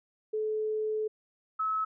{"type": "tone pair in turn", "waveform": "sine", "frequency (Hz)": [431.7, 1293.6], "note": ["A4", "E6"], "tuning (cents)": [-33, -33], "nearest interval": "octave + perfect fifth", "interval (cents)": 1900, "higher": "second", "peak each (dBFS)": [-28, -27], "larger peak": "second", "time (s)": [[0.33, 1.08], [1.59, 1.85]], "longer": "first", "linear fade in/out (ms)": 10, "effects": []}